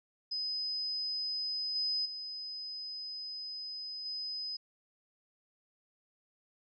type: tone with level steps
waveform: sine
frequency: 5030 Hz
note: D#8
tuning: 18 cents sharp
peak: -33 / -30 / -39 / -36 dBFS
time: 0.31-4.57 s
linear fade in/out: 10 ms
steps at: 1.75 / 2.05 / 4.05 s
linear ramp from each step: 10 ms
effects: none